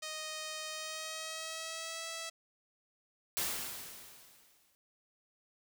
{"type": "tone with pitch glide", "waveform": "5% pulse", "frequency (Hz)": [622.3, 656.6], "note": ["D#5", "E5"], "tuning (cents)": [0, -7], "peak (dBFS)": -28, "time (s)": [0.02, 2.3], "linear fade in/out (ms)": 10, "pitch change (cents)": 93, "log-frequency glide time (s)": [0.7, 2.07]}
{"type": "noise with exponential decay", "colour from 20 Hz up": "white", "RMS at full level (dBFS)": -33, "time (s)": [3.37, 4.75], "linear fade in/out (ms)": 0, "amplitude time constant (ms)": 300}
{"effects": []}